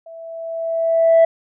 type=tone with level ramp; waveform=sine; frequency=659.3 Hz; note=E5; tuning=in tune; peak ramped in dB=-35 to -5 dBFS; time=0.06-1.25 s; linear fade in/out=5 ms; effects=tanh soft clip ceiling -6 dBFS